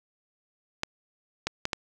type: clicks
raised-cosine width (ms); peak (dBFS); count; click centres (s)
0.2; -10; 4; 0.834 / 1.47 / 1.654 / 1.732
effects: none